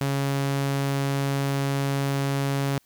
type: tone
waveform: sawtooth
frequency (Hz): 138.59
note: C#3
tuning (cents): 0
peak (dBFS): -19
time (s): 0.01-2.78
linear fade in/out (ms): 0
effects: white hiss -63 dBFS RMS until 2.85 s